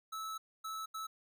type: tone bursts at uneven times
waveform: square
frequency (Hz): 1306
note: E6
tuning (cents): -17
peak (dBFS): -40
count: 3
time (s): 0.12-0.38 / 0.64-0.86 / 0.94-1.07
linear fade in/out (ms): 10
effects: none